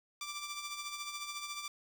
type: tone with tremolo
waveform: 10% pulse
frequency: 1174.7 Hz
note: D6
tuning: in tune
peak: -29 dBFS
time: 0.21-1.68 s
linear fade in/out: 2 ms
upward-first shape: triangle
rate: 14 Hz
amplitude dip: 60%
effects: 10-bit